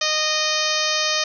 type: harmonic tone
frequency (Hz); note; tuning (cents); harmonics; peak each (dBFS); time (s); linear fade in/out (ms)
617; D#5; -15; 1 / 2 / 3 / 4 / 5 / 6 / 7 / 8 / 9 / 10; -28 / -28 / -28 / -28 / -28 / -28 / -28 / -28 / -28 / -28; 0.01-1.24; 5
effects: none